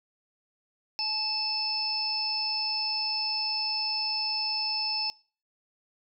harmonic tone with a mistuned harmonic, 875 Hz, A5, 10 cents flat, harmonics 1 / 3 / 5 / 6, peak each -38 / -38 / -38 / -28 dBFS, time 0.99-5.1 s, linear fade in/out 0 ms, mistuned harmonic 1, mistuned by -28 cents, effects noise-tail reverb RT60 0.4 s tail -23 dB re dry

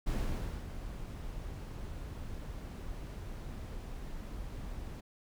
brown noise with ADSR envelope, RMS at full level -32 dBFS, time 0.06-5.01 s, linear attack 15 ms, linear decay 570 ms, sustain -10 dB, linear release 13 ms, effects none

